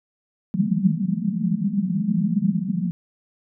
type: band-pass noise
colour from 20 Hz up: white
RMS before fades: -22 dBFS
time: 0.54-2.91 s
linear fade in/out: 0 ms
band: 160 to 220 Hz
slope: 96 dB/octave
effects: none